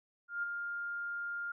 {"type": "tone with ADSR envelope", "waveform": "sine", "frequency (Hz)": 1405, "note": "F6", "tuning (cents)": 10, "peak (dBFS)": -31, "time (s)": [0.28, 1.52], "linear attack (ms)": 150, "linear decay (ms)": 12, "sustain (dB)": -5, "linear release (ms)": 6, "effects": []}